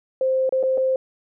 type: tone with dropouts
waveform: sine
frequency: 523.3 Hz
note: C5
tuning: in tune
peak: -17 dBFS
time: 0.21-0.96 s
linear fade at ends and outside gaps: 2 ms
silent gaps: 0.493-0.524 / 0.629-0.635 / 0.775-0.779 s
effects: none